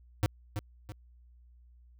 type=tone with echo; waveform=square; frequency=103.9 Hz; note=G#2; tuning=1 cent sharp; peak=-24 dBFS; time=0.23-0.26 s; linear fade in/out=0 ms; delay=330 ms; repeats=2; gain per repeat=-8 dB; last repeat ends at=0.92 s; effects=added 60 Hz sine -55 dBFS peak until 1.99 s